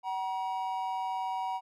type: tone pair together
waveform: triangle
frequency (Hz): 757 / 953.8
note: F#5 / A#5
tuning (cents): +39 / +39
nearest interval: major third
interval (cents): 400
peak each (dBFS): -32 / -32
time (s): 0.03-1.61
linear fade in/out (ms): 50
effects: none